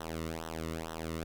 sawtooth tone with flanger, 81 Hz, E2, 30 cents flat, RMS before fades -39 dBFS, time 0-1.24 s, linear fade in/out 5 ms, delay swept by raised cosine 0.42 to 1.27 ms, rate 2.2 Hz, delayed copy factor -1, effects none

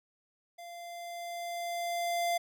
square tone with level ramp, 691 Hz, F5, 19 cents flat, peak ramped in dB -45 to -28 dBFS, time 0.58-2.38 s, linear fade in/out 10 ms, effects none

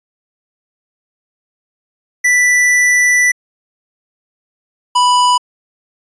square tone pair in turn, 1975.5 / 987.8 Hz, B6 / B5, 0 / 0 cents, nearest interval octave, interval 1200 cents, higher first, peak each -9 dBFS, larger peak neither, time 2.24-3.32 / 4.95-5.38 s, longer first, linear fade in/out 10 ms, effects resampled to 22050 Hz

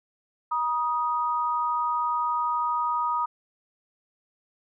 sine tone pair together, 956.5 / 1244.5 Hz, A#5 / D#6, +44 / 0 cents, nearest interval perfect fourth, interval 456 cents, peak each -26 dBFS, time 0.51-3.26 s, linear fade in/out 10 ms, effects none

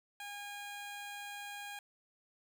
15% pulse tone, 815 Hz, G#5, 33 cents flat, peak -37 dBFS, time 0.2-1.79 s, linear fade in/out 2 ms, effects 11-bit

